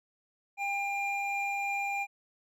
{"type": "tone pair together", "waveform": "triangle", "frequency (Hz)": [800, 2397], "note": ["G5", "D7"], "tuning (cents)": [35, 35], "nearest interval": "octave + perfect fifth", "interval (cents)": 1900, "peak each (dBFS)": [-31, -31], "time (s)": [0.57, 2.07], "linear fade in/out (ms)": 50, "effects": []}